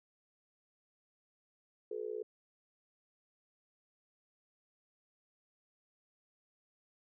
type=tone with amplitude modulation; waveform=sine; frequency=430 Hz; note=A4; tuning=40 cents flat; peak=-33 dBFS; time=1.91-2.23 s; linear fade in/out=5 ms; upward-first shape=sine; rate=59.5 Hz; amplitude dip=100%; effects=none